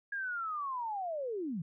sine linear sweep, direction down, 1651 to 147.6 Hz, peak -34 dBFS, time 0.12-1.62 s, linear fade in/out 5 ms, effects none

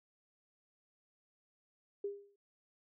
sine tone with exponential decay, 403.2 Hz, G4, 49 cents sharp, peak -33 dBFS, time 2.04-2.36 s, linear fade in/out 5 ms, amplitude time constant 69 ms, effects none

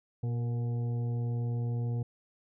harmonic tone with a mistuned harmonic, 119.5 Hz, A#2, 43 cents sharp, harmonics 1 / 2 / 3 / 4 / 6 / 7, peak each -29 / -42 / -50 / -45 / -53 / -58 dBFS, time 0.23-2.03 s, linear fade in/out 5 ms, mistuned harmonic 4, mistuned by -26 cents, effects none

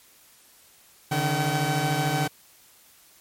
sawtooth tone cluster, 140.6 / 154.1 / 764 Hz, C#3 / D#3 / G5, +25 / -16 / -45 cents, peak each -23 dBFS, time 1.11-2.28 s, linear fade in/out 10 ms, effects white hiss -55 dBFS RMS until 3.2 s + MP3 64 kbps

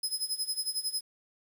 25% pulse tone with tremolo, 5080 Hz, D#8, 35 cents sharp, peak -23 dBFS, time 0.03-1.01 s, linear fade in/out 5 ms, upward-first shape sine, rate 11 Hz, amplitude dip 85%, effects 10-bit

